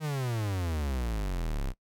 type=exponential sweep; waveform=45% pulse; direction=down; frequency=159.2 to 30.87 Hz; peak=-29 dBFS; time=0-1.74 s; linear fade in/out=50 ms; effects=noise-tail reverb RT60 0.1 s tail -20 dB re dry